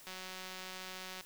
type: click train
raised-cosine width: 0.2 ms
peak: -28 dBFS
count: 213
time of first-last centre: 0.07-1.21 s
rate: 186 Hz
effects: white hiss -56 dBFS RMS until 1.25 s